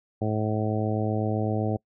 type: harmonic tone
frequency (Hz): 107.8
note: A2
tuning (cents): -35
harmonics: 1 / 2 / 3 / 4 / 5 / 6 / 7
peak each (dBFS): -27 / -30 / -32 / -33 / -34 / -35 / -35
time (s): 0.21-1.77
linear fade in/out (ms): 10
effects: noise-tail reverb RT60 0.1 s tail -26 dB re dry